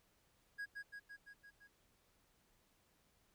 triangle tone with echo, 1650 Hz, G#6, 12 cents flat, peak -40 dBFS, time 0.58-0.66 s, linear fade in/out 20 ms, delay 170 ms, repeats 6, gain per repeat -3 dB, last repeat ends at 1.68 s, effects pink hiss -75 dBFS RMS until 3.34 s

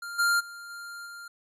square tone with level steps, 1396.9 Hz, F6, in tune, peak -36 / -22 / -41 / -39 / -41 dBFS, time 0.02-1.28 s, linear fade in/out 5 ms, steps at 0.18 / 0.39 / 0.69 / 1.05 s, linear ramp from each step 20 ms, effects resampled to 32000 Hz

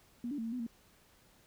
sine tone with pitch steps, 239.3 / 289.9 / 226.1 / 227.9 / 250.3 / 231.3 Hz, A#3 / D4 / A3 / A#3 / B3 / A#3, +46 / -22 / +47 / -39 / +23 / -13 cents, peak -35 dBFS, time 0.24-0.666 s, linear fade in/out 2 ms, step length 71 ms, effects pink hiss -65 dBFS RMS until 1.46 s

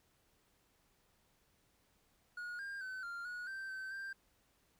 triangle tone with pitch steps, 1444 / 1604 / 1521 / 1393 / 1457 / 1563 / 1542 / 1580 Hz, F#6 / G6 / F#6 / F6 / F#6 / G6 / G6 / G6, -43 / +39 / +47 / -5 / -27 / -6 / -29 / +13 cents, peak -40 dBFS, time 2.37-4.13 s, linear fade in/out 5 ms, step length 220 ms, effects pink hiss -74 dBFS RMS until 4.79 s

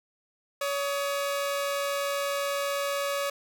sawtooth tone pair together, 564 / 1255.9 Hz, C#5 / D#6, +30 / +16 cents, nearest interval octave + major second, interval 1386 cents, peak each -24 / -32 dBFS, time 0.61-3.3 s, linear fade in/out 5 ms, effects none

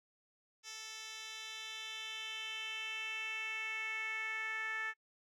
10% pulse tone with band-pass filter sweep, 440 Hz, A4, in tune, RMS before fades -42 dBFS, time 0.63-4.94 s, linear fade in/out 50 ms, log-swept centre 4800 to 1800 Hz, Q 3.7, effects noise-tail reverb RT60 0.1 s tail -25 dB re dry

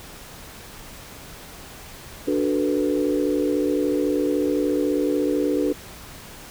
sine chord, B minor seventh, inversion first, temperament equal, 293.7 / 370 / 440 / 493.9 Hz, D4 / F#4 / A4 / B4, 0 / 0 / 0 / 0 cents, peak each -22 / -26 / -26 / -26 dBFS, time 2.27-5.73 s, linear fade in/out 10 ms, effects pink hiss -41 dBFS RMS until 6.5 s

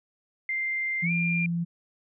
sine tone with pitch glide, 2093 to 2390 Hz, C7 to D7, 0 to +30 cents, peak -26 dBFS, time 0.49-1.46 s, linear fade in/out 2 ms, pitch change +230 cents, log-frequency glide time 1.03-1.11 s
sine tone, 170.4 Hz, F3, 42 cents flat, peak -25 dBFS, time 1.02-1.65 s, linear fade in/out 20 ms
effects none

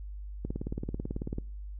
click train, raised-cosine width 3 ms, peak -21 dBFS, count 18, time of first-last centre 0.45-1.384 s, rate 18.2 Hz, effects noise-tail reverb RT60 0.5 s tail -25 dB re dry + added 50 Hz sine -38 dBFS peak until 1.79 s

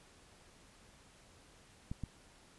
clicks, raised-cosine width 5 ms, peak -27 dBFS, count 2, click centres 1.915 / 2.037 s, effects pink hiss -62 dBFS RMS until 2.58 s + resampled to 24000 Hz

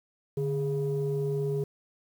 sine tone pair together, 145.9 / 412.7 Hz, D3 / G#4, -11 / -11 cents, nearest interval octave + tritone, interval 1800 cents, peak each -28 dBFS, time 0.37-1.64 s, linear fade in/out 5 ms, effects tanh soft clip ceiling -21 dBFS + 9-bit

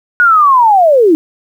sine linear sweep, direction down, 1468 to 298.8 Hz, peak -4 dBFS, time 0.2-1.15 s, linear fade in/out 0 ms, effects 7-bit

